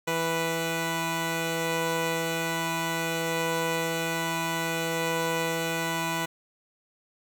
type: tone pair together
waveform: 10% pulse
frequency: 164.8 / 493.8 Hz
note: E3 / B4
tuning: 0 / 0 cents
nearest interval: octave + perfect fifth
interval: 1900 cents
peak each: -21 dBFS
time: 0.07-6.26 s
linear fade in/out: 10 ms
effects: none